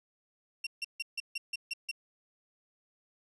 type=tone bursts; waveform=30% pulse; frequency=2741 Hz; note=F7; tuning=33 cents flat; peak=-30 dBFS; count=8; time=0.64-1.914 s; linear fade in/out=5 ms; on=28 ms; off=150 ms; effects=resampled to 24000 Hz